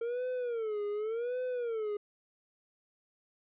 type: tone with vibrato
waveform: triangle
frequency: 456.6 Hz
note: A#4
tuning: 36 cents flat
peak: -30 dBFS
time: 0.01-1.97 s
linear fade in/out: 5 ms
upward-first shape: sine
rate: 0.88 Hz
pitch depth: 180 cents each way
effects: resampled to 8000 Hz